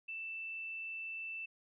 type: tone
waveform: sine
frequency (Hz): 2657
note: E7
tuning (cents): +13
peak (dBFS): -40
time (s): 0.08-1.46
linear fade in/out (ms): 10
effects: none